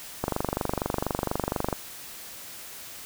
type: click train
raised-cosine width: 1 ms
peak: -11 dBFS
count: 37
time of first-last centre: 0.24-1.728 s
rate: 24.2 Hz
effects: white hiss -42 dBFS RMS until 3.05 s